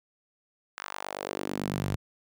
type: tone with high-pass filter sweep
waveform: sawtooth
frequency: 49.03 Hz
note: G1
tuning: 1 cent sharp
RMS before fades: -34 dBFS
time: 0.77-1.96 s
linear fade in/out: 10 ms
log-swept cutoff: 1400 to 100 Hz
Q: 1.8
effects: none